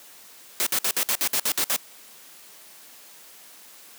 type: noise bursts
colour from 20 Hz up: white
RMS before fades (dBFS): -23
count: 10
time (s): 0.6-1.763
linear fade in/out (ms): 0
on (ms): 65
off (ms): 57
effects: white hiss -48 dBFS RMS until 3.98 s + high-pass 200 Hz 12 dB/octave